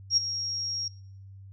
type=tone with ADSR envelope; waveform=sine; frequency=5588 Hz; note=F8; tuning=in tune; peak=-17 dBFS; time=0.1-0.88 s; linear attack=71 ms; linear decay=14 ms; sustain=-12 dB; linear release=3 ms; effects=noise-tail reverb RT60 0.7 s tail -25 dB re dry + added 97 Hz sine -44 dBFS peak until 1.52 s